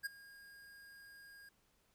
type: tone with ADSR envelope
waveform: square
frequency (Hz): 1625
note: G#6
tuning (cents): -38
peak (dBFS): -36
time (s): 0.03-1.49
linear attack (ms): 28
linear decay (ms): 16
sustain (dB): -20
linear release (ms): 4
effects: pink hiss -75 dBFS RMS until 1.94 s